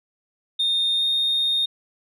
sine tone with pitch glide, 3659 to 3682 Hz, A#7 to A#7, -33 to -22 cents, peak -17 dBFS, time 0.59-1.66 s, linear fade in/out 10 ms, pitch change +11 cents, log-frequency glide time 0.97-1.03 s, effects tanh soft clip ceiling -16 dBFS

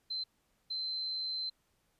sine tone bursts at uneven times, 4089 Hz, C8, 41 cents flat, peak -34 dBFS, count 2, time 0.1-0.24 / 0.7-1.5 s, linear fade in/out 10 ms, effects pink hiss -75 dBFS RMS until 1.99 s + resampled to 32000 Hz

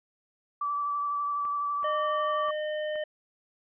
sine tone with vibrato, 1158 Hz, D6, 25 cents flat, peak -27 dBFS, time 0.61-2.51 s, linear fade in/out 5 ms, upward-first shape sine, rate 12 Hz, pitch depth 15 cents each way
clicks, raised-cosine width 0.5 ms, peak -33 dBFS, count 4, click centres 1.452 / 1.831 / 2.485 / 2.957 s
square tone, 610 Hz, D#5, 34 cents flat, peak -30 dBFS, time 1.84-3.04 s, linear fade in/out 5 ms
effects resampled to 8000 Hz

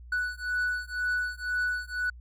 triangle beating tone pair, 1480 / 1482 Hz, F#6 / F#6, 0 / +2 cents, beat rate 2 Hz, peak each -29 dBFS, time 0.12-2.1 s, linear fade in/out 5 ms, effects added 60 Hz sine -44 dBFS peak until 2.2 s

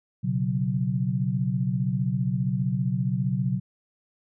sine chord, B suspended second, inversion none, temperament equal, 123.47 / 138.59 / 185 Hz, B2 / C#3 / F#3, 0 / 0 / 0 cents, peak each -27 dBFS, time 0.23-3.6 s, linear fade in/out 20 ms, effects none

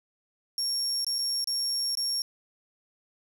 35% pulse tone with dropouts, 5530 Hz, F8, 18 cents flat, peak -24 dBFS, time 0.58-2.22 s, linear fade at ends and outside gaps 1 ms, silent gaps 1.046-1.066 / 1.184-1.188 / 1.443-1.473 / 1.952-1.972 s, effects none

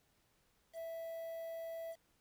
triangle tone with quantisation, 659.3 Hz, E5, in tune, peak -40 dBFS, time 0.73-1.96 s, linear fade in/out 50 ms, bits 10, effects pink hiss -75 dBFS RMS until 2.2 s

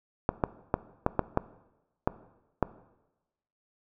clicks, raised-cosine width 1 ms, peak -9 dBFS, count 8, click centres 0.291 / 0.438 / 0.741 / 1.064 / 1.193 / 1.374 / 2.075 / 2.627 s, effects noise-tail reverb RT60 1.0 s tail -17 dB re dry

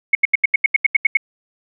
sine tone bursts, 2194 Hz, C#7, 18 cents flat, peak -8 dBFS, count 11, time 0.13-1.171 s, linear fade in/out 5 ms, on 21 ms, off 81 ms, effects none

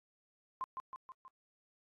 sine tone with echo, 1046.5 Hz, C6, in tune, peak -35 dBFS, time 0.61-0.64 s, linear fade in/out 0 ms, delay 160 ms, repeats 4, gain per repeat -4 dB, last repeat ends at 1.28 s, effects AAC 32 kbps

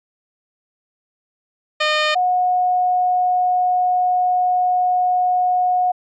10% pulse / sine tone pair in turn, 610 / 727.1 Hz, D#5 / F#5, -34 / -30 cents, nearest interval minor third, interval 304 cents, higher second, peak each -7 / -14 dBFS, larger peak first, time 1.8-2.15 / 2.15-5.92 s, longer second, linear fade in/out 10 ms, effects resampled to 16000 Hz

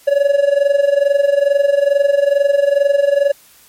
triangle tone with amplitude modulation, 565 Hz, C#5, 33 cents sharp, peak -5 dBFS, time 0.07-3.32 s, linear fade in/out 10 ms, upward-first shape sine, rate 22.3 Hz, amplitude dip 80%, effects white hiss -47 dBFS RMS until 3.68 s + MP3 64 kbps

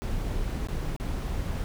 brown noise with dropouts, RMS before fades -30 dBFS, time 0.02-1.64 s, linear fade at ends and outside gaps 0 ms, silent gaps 0.671-0.686 / 0.964-0.999 s, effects none

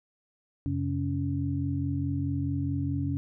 sine tone cluster, 90.4 / 135.1 / 280.6 Hz, F#2 / C#3 / C#4, -40 / -44 / +21 cents, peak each -31 dBFS, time 0.66-3.17 s, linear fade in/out 0 ms, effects none

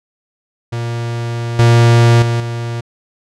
45% pulse tone with level steps, 117.6 Hz, A#2, 16 cents sharp, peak -18 / -6 / -13 / -19 dBFS, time 0.72-2.81 s, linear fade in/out 10 ms, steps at 1.59 / 2.22 / 2.4 s, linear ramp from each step 2 ms, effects low-pass 7000 Hz 12 dB/octave

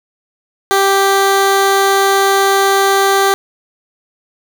15% pulse tone, 392 Hz, G4, in tune, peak -3 dBFS, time 0.71-3.34 s, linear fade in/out 0 ms, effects none

